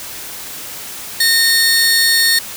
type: tone pair together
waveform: sawtooth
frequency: 1837 / 4369 Hz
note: A#6 / C#8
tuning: -26 / -26 cents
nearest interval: octave + minor third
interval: 1500 cents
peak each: -10 dBFS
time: 1.2-2.39 s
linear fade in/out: 5 ms
effects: white hiss -29 dBFS RMS until 2.56 s